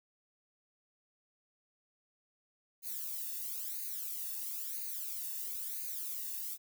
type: noise with flanger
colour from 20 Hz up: violet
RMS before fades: -40 dBFS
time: 2.82-6.58 s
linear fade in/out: 50 ms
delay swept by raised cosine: 0.45 to 1.12 ms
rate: 1 Hz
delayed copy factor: +0.9
effects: none